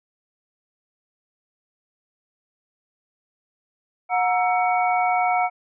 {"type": "tone cluster", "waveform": "sine", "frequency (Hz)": [727, 937, 1329, 2239], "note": ["F#5", "A#5", "E6", "C#7"], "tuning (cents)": [-31, 9, 14, 17], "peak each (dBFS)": [-19, -27, -28, -27], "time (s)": [4.09, 5.5], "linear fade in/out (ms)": 50, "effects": []}